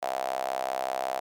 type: tone with high-pass filter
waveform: sawtooth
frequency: 65.3 Hz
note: C2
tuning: 3 cents flat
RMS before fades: -31 dBFS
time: 0.02-1.2 s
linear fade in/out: 10 ms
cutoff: 690 Hz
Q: 7.4
effects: none